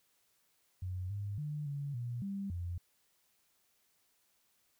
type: tone with pitch steps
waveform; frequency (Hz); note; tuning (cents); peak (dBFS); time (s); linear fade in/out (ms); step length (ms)
sine; 91.8 / 101.4 / 149.1 / 142.2 / 120.4 / 197.5 / 87.4; F#2 / G#2 / D3 / C#3 / B2 / G3 / F2; -13 / -41 / +27 / +45 / -44 / +13 / +2; -36; 0.82-2.78; 5; 280
effects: white hiss -74 dBFS RMS until 4.79 s